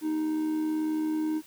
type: tone with amplitude modulation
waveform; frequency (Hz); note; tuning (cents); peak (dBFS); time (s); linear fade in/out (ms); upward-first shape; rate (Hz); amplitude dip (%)
triangle; 311.1; D#4; 0; -22; 0.01-1.42; 50; sine; 78.3; 40
effects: white hiss -54 dBFS RMS until 1.46 s